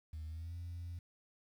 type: tone with pitch glide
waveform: sine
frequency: 78.2 to 86.27 Hz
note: D#2 to F2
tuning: +9 to -21 cents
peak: -40 dBFS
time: 0.13-0.99 s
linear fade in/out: 5 ms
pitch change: +170 cents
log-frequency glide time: 0.26-0.56 s
effects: tanh soft clip ceiling -39 dBFS + 11-bit